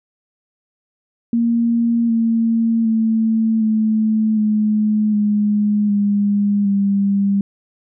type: tone with pitch steps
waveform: sine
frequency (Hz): 233.1 / 227.9 / 222.8 / 217.9 / 213 / 208.3 / 203.6 / 199.09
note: A#3 / A#3 / A3 / A3 / G#3 / G#3 / G#3 / G3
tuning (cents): 0 / -39 / +22 / -17 / +44 / +5 / -34 / +27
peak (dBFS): -13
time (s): 1.33-7.41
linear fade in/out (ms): 2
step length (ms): 760
effects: none